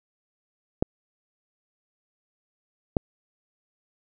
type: clicks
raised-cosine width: 2 ms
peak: -7 dBFS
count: 2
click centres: 0.825 / 2.968 s
effects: none